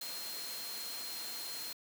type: tone in noise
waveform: sine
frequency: 4200 Hz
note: C8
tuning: 6 cents sharp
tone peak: -43 dBFS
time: 0.01-1.73 s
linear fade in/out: 5 ms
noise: white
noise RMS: -44 dBFS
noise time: 0.01-1.73 s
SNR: -2 dB
effects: high-pass 200 Hz 12 dB/octave